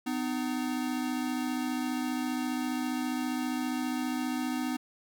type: tone pair together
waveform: square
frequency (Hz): 251.5 / 306.4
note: B3 / D#4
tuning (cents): +32 / -27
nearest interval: minor third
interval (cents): 341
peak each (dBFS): -32 / -35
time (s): 0.06-4.77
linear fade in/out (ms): 10
effects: none